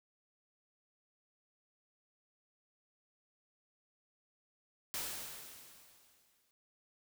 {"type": "noise with exponential decay", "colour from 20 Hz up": "white", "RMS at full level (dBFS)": -38, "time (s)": [4.94, 6.51], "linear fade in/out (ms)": 0, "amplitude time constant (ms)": 340, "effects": []}